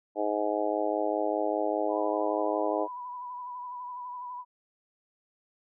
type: harmonic tone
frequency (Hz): 105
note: G#2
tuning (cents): +19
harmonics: 3 / 4 / 5 / 6 / 7 / 8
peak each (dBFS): -33 / -33 / -33 / -31 / -35 / -35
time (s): 0.15-2.88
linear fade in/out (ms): 50
type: tone with vibrato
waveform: sine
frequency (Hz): 987.8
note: B5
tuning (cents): 0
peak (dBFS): -36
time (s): 1.88-4.45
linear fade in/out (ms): 50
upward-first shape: sine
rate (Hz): 12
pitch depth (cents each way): 34
effects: none